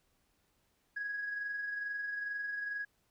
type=tone with amplitude modulation; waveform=sine; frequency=1660 Hz; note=G#6; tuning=1 cent flat; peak=-33 dBFS; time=0.96-2.85 s; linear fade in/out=10 ms; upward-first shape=sine; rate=22.3 Hz; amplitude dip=40%; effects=tanh soft clip ceiling -30 dBFS + pink hiss -75 dBFS RMS until 3.1 s